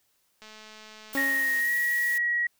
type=click train; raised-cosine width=0.2 ms; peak=-30 dBFS; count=258; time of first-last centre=0.42-1.61 s; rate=216 Hz
type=noise; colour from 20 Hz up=blue; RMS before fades=-38 dBFS; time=1.13-2.18 s; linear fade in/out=2 ms
type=tone with exponential decay; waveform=sawtooth; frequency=275.9 Hz; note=C#4; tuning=8 cents flat; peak=-23 dBFS; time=1.15-1.89 s; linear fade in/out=1 ms; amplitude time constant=160 ms
type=tone with pitch glide; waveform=sine; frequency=1873 to 1912.4 Hz; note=A#6 to A#6; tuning=+8 to +44 cents; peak=-23 dBFS; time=1.17-2.47 s; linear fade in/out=5 ms; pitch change=+36 cents; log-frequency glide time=1.59-1.74 s
effects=white hiss -70 dBFS RMS until 2.59 s